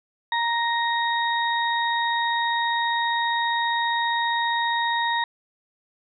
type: harmonic tone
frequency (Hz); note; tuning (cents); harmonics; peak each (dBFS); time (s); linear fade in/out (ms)
935; A#5; +5; 1 / 2 / 4; -23 / -26 / -29; 0.32-5.24; 2
effects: none